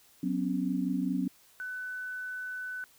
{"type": "chord", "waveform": "sine", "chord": "F# suspended fourth", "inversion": "none", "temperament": "equal with one note detuned", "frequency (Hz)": [185, 252.3, 277.2], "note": ["F#3", "B3", "C#4"], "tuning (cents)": [0, 37, 0], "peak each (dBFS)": -32, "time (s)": [0.23, 1.28], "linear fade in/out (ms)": 5}
{"type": "tone", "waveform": "sine", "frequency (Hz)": 1500, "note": "F#6", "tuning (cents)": 23, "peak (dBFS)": -35, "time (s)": [1.6, 2.84], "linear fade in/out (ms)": 0}
{"effects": ["white hiss -61 dBFS RMS until 2.98 s"]}